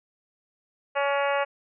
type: harmonic tone with a mistuned harmonic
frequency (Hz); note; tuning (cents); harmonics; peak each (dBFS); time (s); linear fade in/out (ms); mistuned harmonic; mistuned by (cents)
281.4; C#4; +26; 2 / 3 / 4 / 5 / 6 / 7 / 8 / 9 / 10; -25 / -29 / -31 / -33 / -35 / -36 / -37 / -38 / -39; 0.95-1.45; 20; 7; -17
effects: none